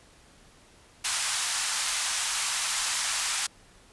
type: band-pass noise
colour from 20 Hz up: white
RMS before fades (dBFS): -29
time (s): 1.04-3.47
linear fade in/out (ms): 10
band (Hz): 840 to 10000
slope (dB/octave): 24
effects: pink hiss -56 dBFS RMS until 3.92 s + resampled to 24000 Hz